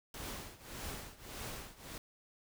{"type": "noise with tremolo", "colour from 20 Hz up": "pink", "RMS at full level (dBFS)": -42, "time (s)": [0.14, 1.98], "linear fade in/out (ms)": 2, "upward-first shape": "triangle", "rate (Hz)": 1.7, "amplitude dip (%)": 90, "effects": []}